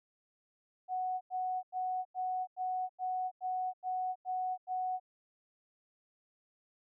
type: tone bursts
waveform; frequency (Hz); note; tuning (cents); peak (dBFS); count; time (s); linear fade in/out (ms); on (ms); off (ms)
sine; 740; F#5; 0; -32; 10; 0.88-4.999; 50; 330; 91
effects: none